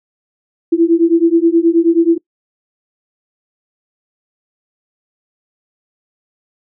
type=beating tone pair; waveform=sine; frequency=329.6 / 339 Hz; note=E4 / E4; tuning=0 / +49 cents; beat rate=9.4 Hz; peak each=-11 dBFS; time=0.72-2.18 s; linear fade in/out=10 ms; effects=noise-tail reverb RT60 0.1 s tail -24 dB re dry